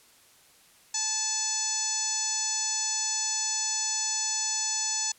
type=harmonic tone; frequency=870 Hz; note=A5; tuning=20 cents flat; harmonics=1 / 2 / 3 / 4 / 5 / 6 / 7 / 8 / 9; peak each=-40 / -43 / -43 / -43 / -36 / -36 / -31 / -31 / -37 dBFS; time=0.94-5.12 s; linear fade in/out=5 ms; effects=white hiss -58 dBFS RMS until 5.18 s + low-pass 12000 Hz 12 dB/octave